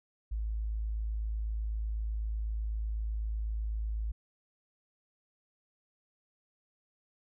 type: tone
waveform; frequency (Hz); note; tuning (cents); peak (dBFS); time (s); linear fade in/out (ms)
sine; 54; A1; -32; -31; 0.31-4.12; 10
effects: none